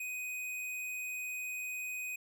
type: tone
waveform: square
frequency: 2499 Hz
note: D#7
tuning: 7 cents sharp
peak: -38 dBFS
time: 0-2.16 s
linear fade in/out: 5 ms
effects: none